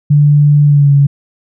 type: tone with pitch glide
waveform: sine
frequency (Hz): 146.5 to 141.18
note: D3 to C#3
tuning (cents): -4 to +32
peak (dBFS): -4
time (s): 0.1-1.07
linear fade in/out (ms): 10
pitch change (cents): -64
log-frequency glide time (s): 0.65-0.92
effects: none